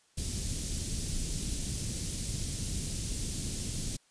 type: band-stop noise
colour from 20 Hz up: pink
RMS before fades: -34 dBFS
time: 0.17-3.97 s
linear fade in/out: 10 ms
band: 210 to 5500 Hz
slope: 12 dB/octave
effects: white hiss -67 dBFS RMS until 4.1 s + resampled to 22050 Hz